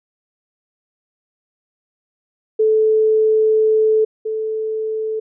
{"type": "tone pair in turn", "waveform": "sine", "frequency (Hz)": [435.9, 437.5], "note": ["A4", "A4"], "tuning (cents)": [-16, -10], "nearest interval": "unison", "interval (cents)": 6, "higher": "second", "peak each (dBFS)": [-11, -19], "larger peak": "first", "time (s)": [[2.59, 4.05], [4.25, 5.2]], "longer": "first", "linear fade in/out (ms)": 10, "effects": []}